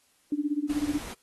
sine tone with tremolo, 293.7 Hz, D4, in tune, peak -22 dBFS, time 0.32-0.99 s, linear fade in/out 2 ms, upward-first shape sine, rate 16 Hz, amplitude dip 90%
pink noise, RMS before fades -41 dBFS, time 0.69-1.14 s, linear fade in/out 10 ms
effects white hiss -66 dBFS RMS until 1.22 s + AAC 32 kbps

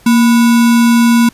sine tone with sample-and-hold, 233.1 Hz, A#3, in tune, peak -5 dBFS, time 0.06-1.29 s, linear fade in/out 5 ms, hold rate 1225 Hz, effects pink hiss -45 dBFS RMS until 1.33 s + resampled to 32000 Hz

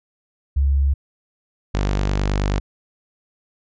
sine / sawtooth tone pair in turn, 69.3 / 49.4 Hz, C#2 / G1, 0 / +14 cents, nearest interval tritone, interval 586 cents, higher first, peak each -14 dBFS, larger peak neither, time 0.56-0.94 / 1.74-2.6 s, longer second, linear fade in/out 10 ms, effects resampled to 16000 Hz

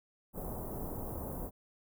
pink band-stop noise, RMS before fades -40 dBFS, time 0.33-1.51 s, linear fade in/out 50 ms, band 900 to 13000 Hz, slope 24 dB/octave, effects none

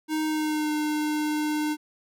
square tone with pitch glide, 311.1 to 302.8 Hz, D#4 to D#4, 0 to -47 cents, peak -25 dBFS, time 0.08-1.77 s, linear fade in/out 50 ms, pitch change -47 cents, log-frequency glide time 0.25-0.72 s, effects none

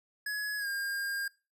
square tone with pitch glide, 1686 to 1610.8 Hz, G#6 to G6, +26 to +47 cents, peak -33 dBFS, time 0.26-1.28 s, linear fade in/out 5 ms, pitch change -79 cents, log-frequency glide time 0.58-0.67 s, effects noise-tail reverb RT60 0.3 s tail -21 dB re dry

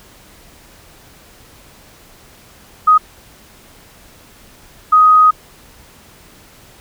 sine tone bursts at uneven times, 1252 Hz, D#6, 10 cents sharp, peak -5 dBFS, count 2, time 2.87-2.98 / 4.92-5.31 s, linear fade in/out 10 ms, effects pink hiss -44 dBFS RMS until 6.8 s

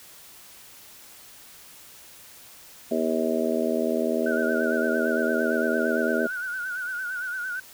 harmonic tone, 80.1 Hz, E2, 49 cents flat, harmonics 3 / 4 / 5 / 6 / 7 / 8, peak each -27 / -31 / -28 / -33 / -31 / -28 dBFS, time 2.91-6.27 s, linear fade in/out 5 ms
sine tone with vibrato, 1480 Hz, F#6, in tune, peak -28 dBFS, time 4.26-7.6 s, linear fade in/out 5 ms, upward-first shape sine, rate 8.8 Hz, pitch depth 72 cents each way
effects white hiss -48 dBFS RMS until 7.73 s

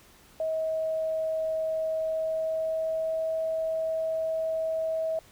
sine tone with pitch glide, 638 to 643.6 Hz, D#5 to E5, +43 to -42 cents, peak -26 dBFS, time 0.4-5.19 s, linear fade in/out 2 ms, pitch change +15 cents, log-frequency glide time 1.93-3.32 s, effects pink hiss -56 dBFS RMS until 5.31 s

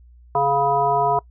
harmonic tone, 140 Hz, C#3, 18 cents sharp, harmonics 1 / 3 / 5 / 7 / 9, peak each -30 / -24 / -20 / -20 / -29 dBFS, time 0.35-1.19 s, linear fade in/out 2 ms, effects noise-tail reverb RT60 0.1 s tail -23 dB re dry + added 60 Hz sine -45 dBFS peak until 1.3 s

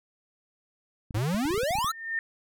clicks, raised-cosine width 5 ms, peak -26 dBFS, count 12, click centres 1.108 / 1.173 / 1.346 / 1.454 / 1.507 / 1.543 / 1.578 / 1.633 / 1.708 / 1.754 / 1.786 / 1.845 s
square exponential sweep, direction up, 98 to 1396.9 Hz, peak -26 dBFS, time 1.14-1.92 s, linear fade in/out 10 ms
sine tone with exponential growth, 1815 Hz, A#6, 47 cents flat, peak -24 dBFS, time 1.63-2.19 s, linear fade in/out 1 ms, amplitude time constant 120 ms
effects none

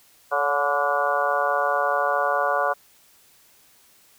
harmonic tone with a mistuned harmonic, 144.7 Hz, D3, 25 cents flat, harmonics 3 / 4 / 5 / 6 / 7 / 8 / 9 / 10, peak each -33 / -25 / -26 / -32 / -28 / -26 / -37 / -27 dBFS, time 0.31-2.74 s, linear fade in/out 20 ms, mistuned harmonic 4, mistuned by -36 cents, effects white hiss -56 dBFS RMS until 4.18 s

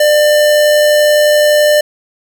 square tone with amplitude modulation, 597 Hz, D5, 28 cents sharp, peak -6 dBFS, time 0-1.81 s, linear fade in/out 5 ms, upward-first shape sine, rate 91.7 Hz, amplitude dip 25%, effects none

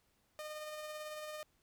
sawtooth tone with tremolo, 610 Hz, D#5, 34 cents flat, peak -38 dBFS, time 0.39-1.43 s, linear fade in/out 0 ms, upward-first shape sine, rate 18 Hz, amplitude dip 30%, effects pink hiss -75 dBFS RMS until 1.62 s

